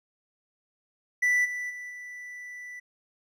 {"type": "tone with level steps", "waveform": "triangle", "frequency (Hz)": 1975.5, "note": "B6", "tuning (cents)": 0, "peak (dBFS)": [-19, -29, -35, -37], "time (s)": [1.22, 2.8], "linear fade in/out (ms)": 10, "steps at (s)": [1.44, 1.69, 1.89], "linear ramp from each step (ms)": 20, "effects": []}